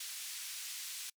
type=band-pass noise; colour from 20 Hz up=white; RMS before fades=-44 dBFS; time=0-1.1 s; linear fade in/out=5 ms; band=2300 to 9900 Hz; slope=12 dB/octave; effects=noise-tail reverb RT60 0.1 s tail -24 dB re dry